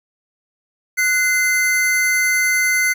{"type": "tone pair together", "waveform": "square", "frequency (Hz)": [1480, 2070], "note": ["F#6", "C7"], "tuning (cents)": [0, -19], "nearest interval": "tritone", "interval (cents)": 581, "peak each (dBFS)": [-22, -16], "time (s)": [0.97, 2.94], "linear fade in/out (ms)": 20, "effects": []}